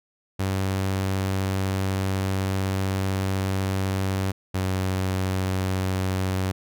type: tone pair in turn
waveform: sawtooth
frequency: 95.9 / 94.09 Hz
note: G2 / F#2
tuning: -37 / +30 cents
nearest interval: unison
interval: 33 cents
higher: first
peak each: -19 dBFS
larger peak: neither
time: 0.39-4.32 / 4.54-6.52 s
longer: first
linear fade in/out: 10 ms
effects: none